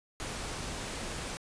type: noise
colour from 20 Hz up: pink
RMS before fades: -38 dBFS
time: 0.2-1.37 s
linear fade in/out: 0 ms
effects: resampled to 22050 Hz